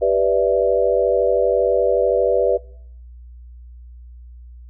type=chord; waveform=sine; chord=E minor seventh; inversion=first; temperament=equal; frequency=392 / 493.9 / 587.3 / 659.3 Hz; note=G4 / B4 / D5 / E5; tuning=0 / 0 / 0 / 0 cents; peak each=-21 / -17 / -19 / -22 dBFS; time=0.01-2.58 s; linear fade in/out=20 ms; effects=noise-tail reverb RT60 0.7 s tail -25 dB re dry + added 60 Hz sine -37 dBFS peak until 4.69 s